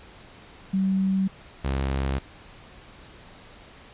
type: tone pair in turn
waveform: sine / sawtooth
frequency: 191.5 / 67.32 Hz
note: G3 / C2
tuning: -40 / +50 cents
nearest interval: octave + tritone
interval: 1810 cents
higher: first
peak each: -20 dBFS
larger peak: neither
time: 0.73-1.28 / 1.64-2.19 s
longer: neither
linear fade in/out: 10 ms
effects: pink hiss -48 dBFS RMS until 3.93 s + resampled to 8000 Hz